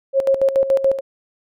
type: tone with tremolo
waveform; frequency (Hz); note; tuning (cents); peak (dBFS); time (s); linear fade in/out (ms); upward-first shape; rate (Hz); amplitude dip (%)
sine; 541; C#5; -42; -11; 0.13-1.01; 50; square; 7; 70
effects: none